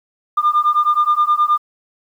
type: beating tone pair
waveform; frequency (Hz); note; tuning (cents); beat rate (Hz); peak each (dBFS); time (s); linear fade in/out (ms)
sine; 1200 / 1209.5; D6 / D#6; +37 / -49; 9.5; -14; 0.37-1.58; 10
effects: tanh soft clip ceiling -7 dBFS + 8-bit